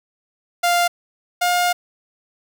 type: tone pair in turn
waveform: sawtooth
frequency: 698.5 / 710.3 Hz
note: F5 / F5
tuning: 0 / +29 cents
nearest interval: unison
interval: 29 cents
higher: second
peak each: -11 / -12 dBFS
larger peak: first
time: 0.63-0.88 / 1.41-1.73 s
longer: second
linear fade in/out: 10 ms
effects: none